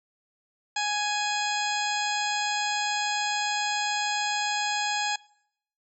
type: harmonic tone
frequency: 833 Hz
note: G#5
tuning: 5 cents sharp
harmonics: 1 / 2 / 3 / 4 / 5 / 6 / 8 / 9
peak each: -29 / -32 / -34 / -35 / -36 / -37 / -38 / -39 dBFS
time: 0.76-5.16 s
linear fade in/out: 5 ms
effects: noise-tail reverb RT60 0.7 s tail -22 dB re dry